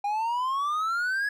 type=exponential sweep; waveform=triangle; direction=up; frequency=804 to 1693 Hz; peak=-23 dBFS; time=0.04-1.29 s; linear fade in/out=5 ms; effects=none